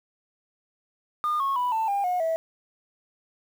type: tone with pitch steps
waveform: sine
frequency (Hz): 1215 / 1095 / 986.9 / 889.4 / 801.6 / 722.4 / 651.1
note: D#6 / C#6 / B5 / A5 / G5 / F#5 / E5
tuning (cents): -42 / -22 / -2 / +18 / +38 / -42 / -22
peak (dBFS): -21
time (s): 1.24-2.36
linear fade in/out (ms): 0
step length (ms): 160
effects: tanh soft clip ceiling -20 dBFS + 8-bit